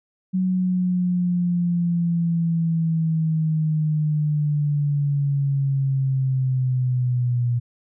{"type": "linear sweep", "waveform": "sine", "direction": "down", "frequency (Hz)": [186.2, 120], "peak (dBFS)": -18, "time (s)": [0.33, 7.6], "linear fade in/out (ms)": 20, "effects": []}